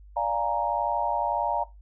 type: chord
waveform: sine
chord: Bb dominant seventh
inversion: first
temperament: equal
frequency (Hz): 587.3 / 698.5 / 830.6 / 932.3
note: D5 / F5 / Ab5 / Bb5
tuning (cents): 0 / 0 / 0 / 0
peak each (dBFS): -31 / -30 / -30 / -27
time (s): 0.16-1.64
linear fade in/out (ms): 10
effects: noise-tail reverb RT60 0.2 s tail -17 dB re dry + added 50 Hz sine -46 dBFS peak until 1.81 s